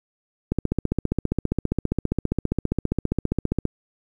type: click train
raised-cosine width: 3 ms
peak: -8 dBFS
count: 48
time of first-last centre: 0.52-3.653 s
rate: 15 Hz
effects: 8-bit